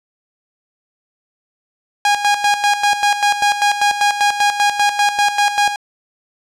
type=tone with tremolo; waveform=sawtooth; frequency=820 Hz; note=G#5; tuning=22 cents flat; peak=-7 dBFS; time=2.05-5.76 s; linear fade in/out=2 ms; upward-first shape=square; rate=5.1 Hz; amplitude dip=65%; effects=low-pass 8000 Hz 12 dB/octave